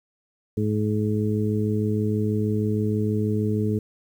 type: harmonic tone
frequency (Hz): 106.3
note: G#2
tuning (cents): +41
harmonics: 1 / 2 / 3 / 4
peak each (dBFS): -24 / -25 / -30 / -28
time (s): 0.57-3.79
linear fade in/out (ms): 5
effects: 9-bit